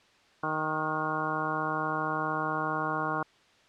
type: harmonic tone with a mistuned harmonic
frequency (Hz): 155.6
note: D#3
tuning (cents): 0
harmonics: 1 / 2 / 3 / 4 / 5 / 6 / 7 / 8 / 9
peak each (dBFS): -39 / -37 / -39 / -39 / -36 / -39 / -33 / -39 / -35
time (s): 0.43-3.23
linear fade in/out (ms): 5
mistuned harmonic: 9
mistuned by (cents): +28
effects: white hiss -61 dBFS RMS until 3.68 s + low-pass 4000 Hz 12 dB/octave